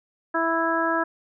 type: harmonic tone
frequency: 329.6 Hz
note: E4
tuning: in tune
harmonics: 1 / 2 / 3 / 4 / 5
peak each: -27 / -27 / -27 / -27 / -27 dBFS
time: 0.34-1.04 s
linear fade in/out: 10 ms
effects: none